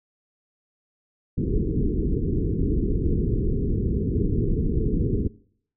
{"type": "low-pass noise", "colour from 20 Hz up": "pink", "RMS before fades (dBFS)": -23, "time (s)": [1.37, 5.28], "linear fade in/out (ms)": 10, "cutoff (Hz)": 450, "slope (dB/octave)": 96, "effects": ["noise-tail reverb RT60 0.6 s tail -21 dB re dry"]}